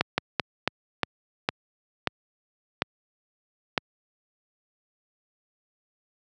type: slowing click train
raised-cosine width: 0.3 ms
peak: -5 dBFS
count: 9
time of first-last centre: 0.01-3.778 s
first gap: 170 ms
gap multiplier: 1.28
effects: high-pass 100 Hz 12 dB/octave